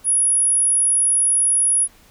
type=tone; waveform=sine; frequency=10330 Hz; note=E9; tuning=36 cents flat; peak=-13 dBFS; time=0.04-1.88 s; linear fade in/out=50 ms; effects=tanh soft clip ceiling -9 dBFS + pink hiss -51 dBFS RMS until 2.1 s